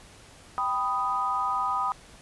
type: chord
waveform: sine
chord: G augmented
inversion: none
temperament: equal with one note detuned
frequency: 784 / 991.8 / 1244.5 Hz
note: G5 / B5 / D#6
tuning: 0 / +7 / 0 cents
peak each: -32 / -29 / -27 dBFS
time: 0.58-1.92 s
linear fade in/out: 0 ms
effects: pink hiss -51 dBFS RMS until 2.21 s + resampled to 24000 Hz